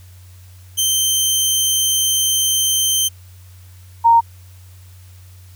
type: tone pair in turn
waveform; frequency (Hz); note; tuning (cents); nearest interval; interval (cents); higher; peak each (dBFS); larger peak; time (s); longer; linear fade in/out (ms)
15% pulse / sine; 3116 / 926.4; G7 / A#5; -11 / -11; octave + major sixth; 2100; first; -7; neither; 0.77-3.09 / 4.04-4.21; first; 20
effects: added 91 Hz sine -39 dBFS peak until 5.55 s + white hiss -51 dBFS RMS until 5.55 s